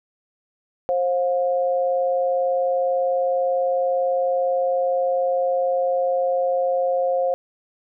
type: tone pair together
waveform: sine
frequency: 531 / 711.1 Hz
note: C5 / F5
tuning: +25 / +31 cents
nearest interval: perfect fourth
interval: 506 cents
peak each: -19 / -24 dBFS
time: 0.89-7.34 s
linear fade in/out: 0 ms
effects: none